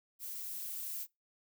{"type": "noise with level ramp", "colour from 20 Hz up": "violet", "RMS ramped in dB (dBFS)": [-43, -40], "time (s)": [0.19, 1.07], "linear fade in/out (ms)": 50, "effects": ["noise-tail reverb RT60 0.2 s tail -23 dB re dry"]}